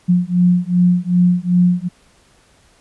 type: beating tone pair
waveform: sine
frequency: 176.8 / 179.4 Hz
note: F3 / F3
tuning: +22 / +47 cents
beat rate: 2.6 Hz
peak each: -14 dBFS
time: 0.08-1.89 s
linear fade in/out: 20 ms
effects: pink hiss -53 dBFS RMS until 2.8 s + resampled to 24000 Hz